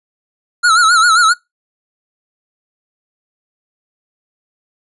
square tone with vibrato, 1368 Hz, F6, 36 cents flat, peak -8 dBFS, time 0.63-1.34 s, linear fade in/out 20 ms, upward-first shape sine, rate 7.5 Hz, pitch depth 110 cents each way, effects noise-tail reverb RT60 0.2 s tail -25 dB re dry + resampled to 24000 Hz

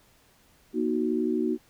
sine chord, D# minor, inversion second, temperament equal with one note detuned, 238.9 / 311.1 / 370 Hz, A#3 / D#4 / F#4, +43 / 0 / 0 cents, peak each -28 dBFS, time 0.73-1.58 s, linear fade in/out 50 ms, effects pink hiss -61 dBFS RMS until 1.69 s

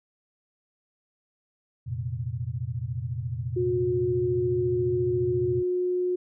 sine chord, F suspended fourth, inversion none, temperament equal, 87.31 / 116.54 / 130.81 Hz, F2 / Bb2 / C3, 0 / 0 / 0 cents, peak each -36 / -31 / -33 dBFS, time 1.86-5.63 s, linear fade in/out 20 ms
sine tone, 361.2 Hz, F#4, 42 cents flat, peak -23 dBFS, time 3.56-6.16 s, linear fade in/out 10 ms
effects none

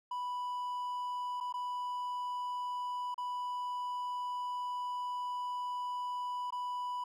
triangle tone with dropouts, 987.8 Hz, B5, in tune, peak -33 dBFS, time 0.11-7.04 s, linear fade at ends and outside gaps 5 ms, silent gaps 1.403-1.408 / 1.526-1.539 / 3.144-3.179 / 6.506-6.523 s, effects none

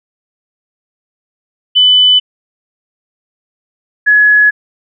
sine tone pair in turn, 3000 / 1690.5 Hz, F#7 / G#6, +23 / +30 cents, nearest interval minor seventh, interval 993 cents, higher first, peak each -4 dBFS, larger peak neither, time 1.75-2.2 / 4.06-4.51 s, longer neither, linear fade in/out 20 ms, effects none

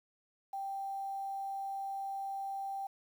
sine tone with quantisation, 784 Hz, G5, in tune, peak -36 dBFS, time 0.53-2.87 s, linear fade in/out 5 ms, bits 10, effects none

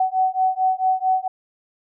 sine beating tone pair, 749 / 753.5 Hz, F#5 / F#5, +21 / +31 cents, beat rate 4.5 Hz, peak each -20 dBFS, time 0-1.28 s, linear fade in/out 5 ms, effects none

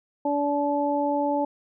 harmonic tone, 288.2 Hz, D4, 33 cents flat, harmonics 1 / 2 / 3, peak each -26 / -26 / -26 dBFS, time 0.25-1.45 s, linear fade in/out 5 ms, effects none

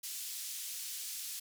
white band-pass noise, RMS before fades -42 dBFS, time 0.03-1.4 s, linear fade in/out 10 ms, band 3500 to 13000 Hz, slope 12 dB/octave, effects none

